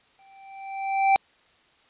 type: tone with exponential growth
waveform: square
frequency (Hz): 780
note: G5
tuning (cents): -9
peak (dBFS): -15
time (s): 0.19-1.16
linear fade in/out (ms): 0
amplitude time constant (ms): 210
effects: white hiss -60 dBFS RMS until 1.89 s + resampled to 8000 Hz